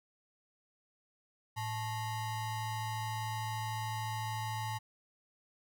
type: ring-modulated tone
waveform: square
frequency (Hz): 491.8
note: B4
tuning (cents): -7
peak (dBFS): -33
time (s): 1.56-4.79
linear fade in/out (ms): 20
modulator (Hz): 381
effects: none